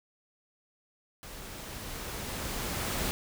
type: noise with level ramp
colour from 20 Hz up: pink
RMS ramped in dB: -45 to -31 dBFS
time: 1.23-3.11 s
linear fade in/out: 0 ms
effects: none